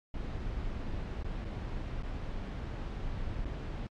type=noise with dropouts; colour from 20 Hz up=brown; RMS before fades=-37 dBFS; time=0.14-3.87 s; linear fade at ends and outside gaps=1 ms; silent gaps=1.228-1.244 / 1.446-1.45 / 2.024-2.032 / 3.447-3.455 s; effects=low-pass 4000 Hz 12 dB/octave + AAC 64 kbps